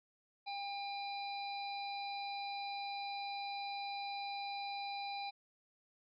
harmonic tone with a mistuned harmonic, 802 Hz, G5, 39 cents sharp, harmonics 1 / 3 / 5 / 6, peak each -41 / -48 / -47 / -55 dBFS, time 0.46-5.31 s, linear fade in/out 20 ms, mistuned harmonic 6, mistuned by +21 cents, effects none

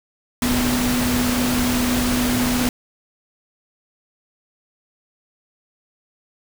sine tone in noise, 246.9 Hz, B3, in tune, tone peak -19 dBFS, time 0.42-2.69 s, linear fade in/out 2 ms, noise pink, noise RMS -23 dBFS, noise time 0.42-2.69 s, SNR +1 dB, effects none

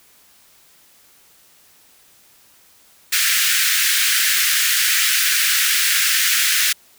pink high-pass noise, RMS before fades -17 dBFS, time 3.12-6.73 s, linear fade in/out 10 ms, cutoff 1500 Hz, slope 48 dB/octave, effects white hiss -52 dBFS RMS until 6.98 s

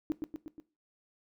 sine tone with echo, 307.7 Hz, D#4, 19 cents flat, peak -27 dBFS, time 0.1-0.12 s, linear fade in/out 0 ms, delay 120 ms, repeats 4, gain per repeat -4 dB, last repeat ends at 0.6 s, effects noise-tail reverb RT60 0.3 s tail -18 dB re dry

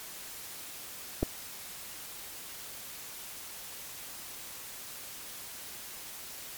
clicks, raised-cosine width 2 ms, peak -20 / -13 dBFS, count 2, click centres 1.227 / 1.23 s, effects white hiss -44 dBFS RMS until 6.57 s + MP3 96 kbps

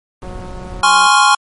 brown noise, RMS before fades -29 dBFS, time 0.22-0.81 s, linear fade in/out 0 ms
click train, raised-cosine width 1 ms, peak -21 dBFS, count 154, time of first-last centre 0.23-1.066 s, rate 183 Hz
square chord, Db major seventh, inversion second, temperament equal, 830.6 / 1046.5 / 1108.7 / 1396.9 Hz, Ab5 / C6 / Db6 / F6, 0 / 0 / 0 / 0 cents, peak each -14 dBFS, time 0.83-1.35 s, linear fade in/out 5 ms
effects MP3 48 kbps

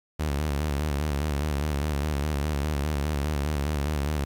sawtooth tone with vibrato, 73.42 Hz, D2, in tune, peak -21 dBFS, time 0.19-4.25 s, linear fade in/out 10 ms, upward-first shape square, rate 4.9 Hz, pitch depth 74 cents each way, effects 9-bit

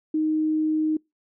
sine tone, 311.1 Hz, D#4, in tune, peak -20 dBFS, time 0.14-0.97 s, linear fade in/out 5 ms, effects noise-tail reverb RT60 0.2 s tail -26 dB re dry

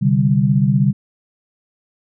sine chord, C suspended second, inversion none, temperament equal, 130.81 / 146.83 / 196 Hz, C3 / D3 / G3, 0 / 0 / 0 cents, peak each -16 dBFS, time 0.01-0.93 s, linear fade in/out 20 ms, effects none

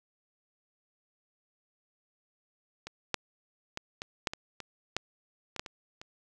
clicks, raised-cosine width 0.2 ms, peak -23 / -10 / -18 / -20 / -11 / -19 / -23 / -12 / -22 / -14 / -24 / -27 dBFS, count 12, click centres 2.87 / 3.143 / 3.774 / 4.019 / 4.272 / 4.335 / 4.603 / 4.966 / 5.563 / 5.595 / 5.662 / 6.015 s, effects none

